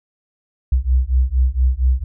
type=beating tone pair; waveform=sine; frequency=61.74 / 66.04 Hz; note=B1 / C2; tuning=0 / +17 cents; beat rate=4.3 Hz; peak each=-16 dBFS; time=0.72-2.04 s; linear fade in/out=5 ms; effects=none